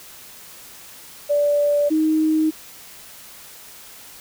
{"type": "tone pair in turn", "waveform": "sine", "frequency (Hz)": [582, 313.1], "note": ["D5", "D#4"], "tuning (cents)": [-16, 11], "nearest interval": "major seventh", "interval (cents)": 1073, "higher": "first", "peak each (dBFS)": -15, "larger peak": "neither", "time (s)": [[1.29, 1.9], [1.9, 2.51]], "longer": "neither", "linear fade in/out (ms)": 20, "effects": ["white hiss -42 dBFS RMS until 4.2 s"]}